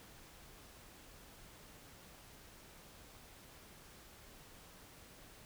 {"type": "silence", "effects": ["pink hiss -58 dBFS RMS until 5.45 s"]}